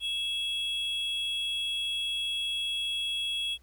triangle tone pair together, 2637 / 3325 Hz, E7 / G#7, 0 / +1 cents, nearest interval major third, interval 401 cents, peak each -36 / -28 dBFS, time 0-3.58 s, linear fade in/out 50 ms, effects added 60 Hz sine -57 dBFS peak until 3.62 s + pink hiss -67 dBFS RMS until 3.62 s

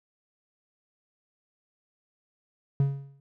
triangle tone with exponential decay, 138.59 Hz, C#3, in tune, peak -16 dBFS, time 2.8-3.2 s, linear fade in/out 2 ms, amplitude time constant 86 ms, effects none

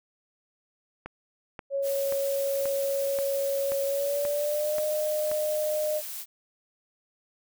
click train, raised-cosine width 0.5 ms, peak -22 dBFS, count 9, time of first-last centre 1.06-5.315 s, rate 1.88 Hz
sine tone with pitch glide, 553 to 610.1 Hz, C#5 to D#5, -4 to -34 cents, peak -25 dBFS, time 1.7-6.02 s, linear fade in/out 50 ms, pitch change +170 cents, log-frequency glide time 3.85-4.79 s
blue noise, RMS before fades -37 dBFS, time 1.82-6.26 s, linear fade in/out 50 ms
effects none

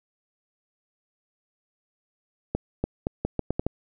accelerating click train, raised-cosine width 2 ms, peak -11 dBFS, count 8, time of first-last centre 2.55-3.666 s, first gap 290 ms, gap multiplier 0.79, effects none

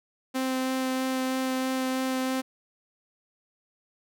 sawtooth tone with vibrato, 260.3 Hz, C4, 9 cents flat, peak -22 dBFS, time 0.34-2.42 s, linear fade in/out 20 ms, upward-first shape sine, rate 3.1 Hz, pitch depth 8 cents each way, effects none

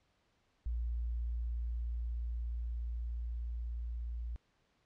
sine tone with level ramp, 58.4 Hz, A#1, 4 cents sharp, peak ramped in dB -33 to -37 dBFS, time 0.66-4.36 s, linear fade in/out 0 ms, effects pink hiss -75 dBFS RMS until 4.85 s + low-pass 5000 Hz 12 dB/octave

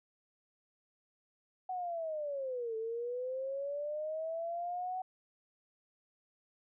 sine linear two-way sweep, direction down then up, 750 to 440 to 750 Hz, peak -35 dBFS, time 1.69-5.02 s, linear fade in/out 5 ms, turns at 2.76 s, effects none

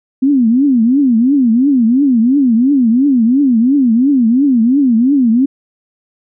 sine tone with vibrato, 253.1 Hz, B3, 43 cents sharp, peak -7 dBFS, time 0.22-5.46 s, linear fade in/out 10 ms, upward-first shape triangle, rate 2.9 Hz, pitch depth 270 cents each way, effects none

